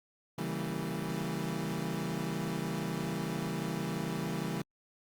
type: chord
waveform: 30% pulse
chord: C# diminished seventh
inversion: none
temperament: equal with one note detuned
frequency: 138.59 / 164.81 / 196 / 229.9 Hz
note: C#3 / E3 / G3 / Bb3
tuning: 0 / 0 / 0 / -24 cents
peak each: -38 / -34 / -36 / -38 dBFS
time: 0.38-4.62 s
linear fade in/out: 5 ms
effects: Opus 48 kbps